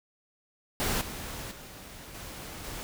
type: noise with level steps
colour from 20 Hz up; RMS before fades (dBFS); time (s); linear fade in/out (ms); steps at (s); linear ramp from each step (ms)
pink; -29 / -39 / -46 / -42 / -39; 0.8-2.83; 0; 1.01 / 1.51 / 2.14 / 2.64; 5
effects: none